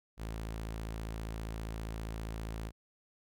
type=tone; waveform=sawtooth; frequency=55 Hz; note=A1; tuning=in tune; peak=-34 dBFS; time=0.17-2.72 s; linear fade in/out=50 ms; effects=none